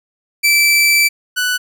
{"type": "tone pair in turn", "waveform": "sawtooth", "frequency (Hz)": [2325, 1486.3], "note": ["D7", "F#6"], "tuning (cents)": [-18, 7], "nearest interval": "minor sixth", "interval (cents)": 775, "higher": "first", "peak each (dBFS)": [-6, -11], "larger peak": "first", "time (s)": [[0.43, 1.09], [1.36, 1.58]], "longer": "first", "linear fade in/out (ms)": 20, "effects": []}